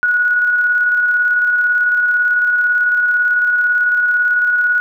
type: tone with tremolo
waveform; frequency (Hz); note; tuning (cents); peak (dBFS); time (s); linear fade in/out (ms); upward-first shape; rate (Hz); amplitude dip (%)
sine; 1461; F#6; -22; -10; 0.03-4.8; 0; square; 18; 25
effects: none